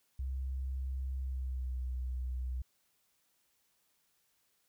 sine tone with pitch glide, 65.7 to 62.95 Hz, C2 to B1, +8 to +34 cents, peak -34 dBFS, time 0.19-2.62 s, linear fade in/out 5 ms, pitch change -74 cents, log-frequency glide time 1.19-1.77 s, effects white hiss -75 dBFS RMS until 4.68 s

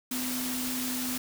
sine tone in noise, 252.5 Hz, B3, 39 cents sharp, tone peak -33 dBFS, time 0.11-1.18 s, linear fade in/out 5 ms, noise white, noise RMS -34 dBFS, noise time 0.11-1.18 s, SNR -2 dB, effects none

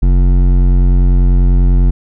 sine tone with hard clipping, 45.08 Hz, F#1, 44 cents flat, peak -8 dBFS, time 0.02-1.91 s, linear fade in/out 10 ms, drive 12 dB, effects none

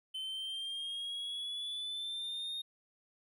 triangle exponential sweep, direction up, 3062 to 3703 Hz, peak -36 dBFS, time 0.14-2.62 s, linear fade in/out 10 ms, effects none

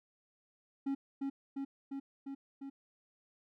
triangle tone with echo, 274.4 Hz, C#4, 17 cents flat, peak -30 dBFS, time 0.86-0.95 s, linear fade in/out 10 ms, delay 350 ms, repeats 5, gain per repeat -2 dB, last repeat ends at 2.7 s, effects none

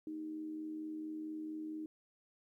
sine tone with amplitude modulation, 311.1 Hz, D#4, in tune, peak -38 dBFS, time 0.07-1.86 s, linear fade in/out 2 ms, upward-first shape sine, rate 84.4 Hz, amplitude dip 45%, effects 13-bit

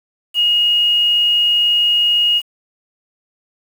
sine tone with quantisation, 2871 Hz, F7, 47 cents sharp, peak -11 dBFS, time 0.34-2.42 s, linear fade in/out 50 ms, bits 6, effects none

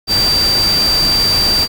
sine tone in noise, 4681 Hz, D8, 7 cents flat, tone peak -11 dBFS, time 0.07-1.68 s, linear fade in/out 50 ms, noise pink, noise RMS -20 dBFS, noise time 0.07-1.68 s, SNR +6 dB, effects none

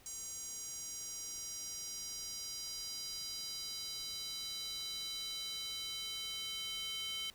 square tone with high-pass filter sweep, 440 Hz, A4, in tune, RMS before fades -43 dBFS, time 0.06-7.3 s, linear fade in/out 0 ms, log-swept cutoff 6700 to 3100 Hz, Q 3.9, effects pink hiss -62 dBFS RMS until 7.34 s

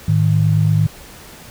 sine tone pair together, 106.7 / 155.56 Hz, G#2 / D#3, +47 / 0 cents, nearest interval perfect fifth, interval 653 cents, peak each -14 dBFS, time 0.08-0.87 s, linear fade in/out 5 ms, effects pink hiss -39 dBFS RMS until 1.5 s

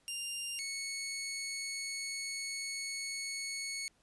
15% pulse tone pair in turn, 2794 / 2206 Hz, F7 / C#7, 0 / -9 cents, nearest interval major third, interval 409 cents, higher first, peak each -30 / -31 dBFS, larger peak first, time 0.08-0.59 / 0.59-3.88 s, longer second, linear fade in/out 0 ms, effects pink hiss -71 dBFS RMS until 4.02 s + resampled to 24000 Hz

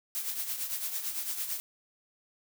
blue noise with tremolo, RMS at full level -32 dBFS, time 0.15-1.6 s, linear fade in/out 0 ms, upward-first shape triangle, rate 8.9 Hz, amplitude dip 65%, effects none

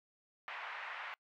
white band-pass noise, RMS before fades -45 dBFS, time 0.48-1.14 s, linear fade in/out 0 ms, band 750 to 2300 Hz, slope 24 dB/octave, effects noise-tail reverb RT60 0.1 s tail -26 dB re dry

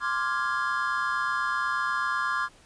triangle chord, D half-diminished seventh, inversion third, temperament equal, 1046.5 / 1174.7 / 1396.9 / 1661.2 Hz, C6 / D6 / F6 / Ab6, 0 / 0 / 0 / 0 cents, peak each -29 dBFS, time 0-2.49 s, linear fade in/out 50 ms, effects pink hiss -56 dBFS RMS until 2.65 s + resampled to 22050 Hz

